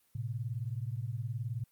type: beating tone pair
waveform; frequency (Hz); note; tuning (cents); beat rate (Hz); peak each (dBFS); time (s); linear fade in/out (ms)
sine; 110.7 / 129.7; A2 / C3; +11 / -15; 19; -36 / -38; 0.15-1.64; 5
effects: white hiss -71 dBFS RMS until 1.71 s + Opus 32 kbps